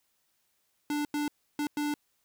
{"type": "tone bursts at uneven times", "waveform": "square", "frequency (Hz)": 294.4, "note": "D4", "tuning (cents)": 4, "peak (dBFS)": -29, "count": 4, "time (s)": [[0.9, 1.05], [1.14, 1.28], [1.59, 1.67], [1.77, 1.94]], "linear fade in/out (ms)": 2, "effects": ["white hiss -74 dBFS RMS until 2.24 s"]}